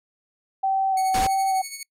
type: tone with vibrato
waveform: sine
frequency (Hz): 766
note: G5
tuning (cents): -40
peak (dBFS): -19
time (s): 0.63-1.62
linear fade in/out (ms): 10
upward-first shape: square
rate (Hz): 1.7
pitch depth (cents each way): 15
type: tone with tremolo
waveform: 5% pulse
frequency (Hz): 2217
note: C#7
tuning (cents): 0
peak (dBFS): -19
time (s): 0.97-1.83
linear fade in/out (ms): 2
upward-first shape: sine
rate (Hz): 12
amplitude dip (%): 60
type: noise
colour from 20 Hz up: pink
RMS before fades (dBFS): -27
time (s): 1.14-1.27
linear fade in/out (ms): 5
effects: noise-tail reverb RT60 0.1 s tail -26 dB re dry + low-pass 11000 Hz 12 dB/octave